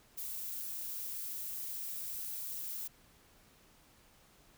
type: noise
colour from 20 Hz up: violet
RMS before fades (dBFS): -41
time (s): 0.17-2.88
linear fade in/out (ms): 10
effects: pink hiss -64 dBFS RMS until 4.57 s